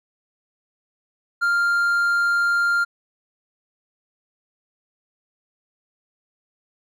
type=tone; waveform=triangle; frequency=1396.9 Hz; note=F6; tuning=in tune; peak=-15 dBFS; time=1.41-2.85 s; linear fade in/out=20 ms; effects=none